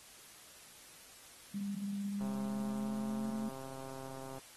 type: tone with pitch glide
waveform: sine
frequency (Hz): 200.3 to 218.4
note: G3 to A3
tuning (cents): +38 to -13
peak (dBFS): -35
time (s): 1.54-3.49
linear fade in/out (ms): 5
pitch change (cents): +149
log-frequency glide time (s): 2.09-3.34
type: click train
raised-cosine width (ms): 1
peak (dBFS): -35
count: 290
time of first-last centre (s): 2.21-4.383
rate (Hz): 133
effects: white hiss -56 dBFS RMS until 4.56 s + AAC 32 kbps